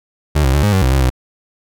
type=tone with pitch steps; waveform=30% pulse; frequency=74.7 / 65.8 / 72.2 / 103.3 / 95.1 / 64.4 / 67.6 / 63.7 Hz; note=D2 / C2 / D2 / G#2 / F#2 / C2 / C#2 / C2; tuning=+30 / +10 / -29 / -9 / +48 / -27 / -43 / -46 cents; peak=-8 dBFS; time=0.35-1.102 s; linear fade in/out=10 ms; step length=94 ms; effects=none